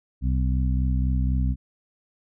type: harmonic tone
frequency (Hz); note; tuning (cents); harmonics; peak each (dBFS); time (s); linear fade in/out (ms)
64; C2; -38; 1 / 2 / 3 / 4; -21 / -27 / -31 / -33; 0.21-1.56; 50
effects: none